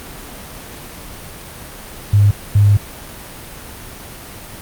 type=tone bursts at uneven times; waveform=sine; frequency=102.2 Hz; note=G#2; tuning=27 cents flat; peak=-7 dBFS; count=2; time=2.13-2.31 / 2.55-2.77 s; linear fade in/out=5 ms; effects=pink hiss -33 dBFS RMS until 4.61 s + Opus 32 kbps